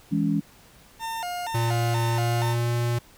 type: chord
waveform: sine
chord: C# minor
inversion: first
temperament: equal with one note detuned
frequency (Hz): 164.81 / 207.7 / 281.4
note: E3 / G#3 / C#4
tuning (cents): 0 / 0 / +26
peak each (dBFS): -25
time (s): 0.11-0.41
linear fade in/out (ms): 20
type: tone with vibrato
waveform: 40% pulse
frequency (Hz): 802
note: G5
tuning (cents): +39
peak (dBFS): -28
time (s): 0.99-2.56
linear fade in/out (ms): 50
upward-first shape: square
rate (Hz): 2.1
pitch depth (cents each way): 210
type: tone with pitch glide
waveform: square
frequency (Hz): 116.54 to 119.2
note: A#2 to A#2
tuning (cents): 0 to +39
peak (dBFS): -23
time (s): 1.54-2.99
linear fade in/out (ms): 10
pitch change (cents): +39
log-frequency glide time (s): 2.07-2.75
effects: pink hiss -53 dBFS RMS until 3.17 s